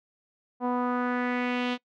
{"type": "tone with low-pass filter sweep", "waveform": "sawtooth", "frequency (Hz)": 246.9, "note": "B3", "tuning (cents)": 0, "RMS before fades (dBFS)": -28, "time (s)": [0.6, 1.78], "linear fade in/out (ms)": 50, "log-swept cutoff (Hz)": [880, 3400], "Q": 2.6, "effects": ["noise-tail reverb RT60 0.1 s tail -22 dB re dry"]}